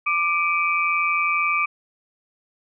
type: tone cluster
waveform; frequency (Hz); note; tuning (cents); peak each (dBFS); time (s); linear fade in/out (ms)
sine; 1184 / 2326 / 2498; D6 / D7 / D#7; +14 / -17 / +6; -22 / -22 / -26; 0.06-1.66; 10
effects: none